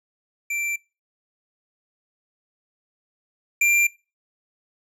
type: tone pair in turn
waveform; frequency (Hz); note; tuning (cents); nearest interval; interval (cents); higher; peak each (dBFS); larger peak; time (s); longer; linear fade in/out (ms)
square; 2349 / 2375; D7 / D7; 0 / +19; unison; 19; second; -25 / -16; second; 0.5-0.76 / 3.61-3.87; neither; 5
effects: noise-tail reverb RT60 0.3 s tail -23 dB re dry + low-pass 12000 Hz 12 dB/octave